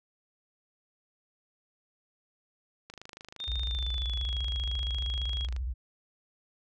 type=click train; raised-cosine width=0.2 ms; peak=-27 dBFS; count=70; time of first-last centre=2.9-5.564 s; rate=25.9 Hz
type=tone with pitch glide; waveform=sine; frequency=3644 to 3303 Hz; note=A#7 to G#7; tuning=-40 to -10 cents; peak=-34 dBFS; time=3.39-5.47 s; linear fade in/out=20 ms; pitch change=-170 cents; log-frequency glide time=3.62-4.37 s
type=tone with vibrato; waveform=sine; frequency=62 Hz; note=B1; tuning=7 cents sharp; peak=-30 dBFS; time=3.47-5.74 s; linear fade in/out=20 ms; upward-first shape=square; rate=15 Hz; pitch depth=180 cents each way
effects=none